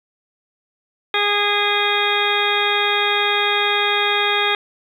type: harmonic tone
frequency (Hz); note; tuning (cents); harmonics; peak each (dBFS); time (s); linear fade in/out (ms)
411.1; G#4; -18; 1 / 2 / 3 / 4 / 5 / 6 / 8 / 9; -24 / -24 / -24 / -24 / -24 / -24 / -24 / -24; 1.14-4.55; 2
effects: 8-bit